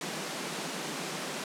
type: high-pass noise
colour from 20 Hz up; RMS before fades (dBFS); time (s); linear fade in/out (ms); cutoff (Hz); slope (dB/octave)
pink; -36; 0.01-1.44; 2; 150; 96
effects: low-pass 9000 Hz 12 dB/octave